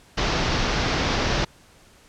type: low-pass noise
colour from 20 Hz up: pink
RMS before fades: -23 dBFS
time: 0.17-1.45 s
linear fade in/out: 10 ms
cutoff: 5900 Hz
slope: 48 dB/octave
effects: pink hiss -53 dBFS RMS until 2.08 s + low-pass 10000 Hz 12 dB/octave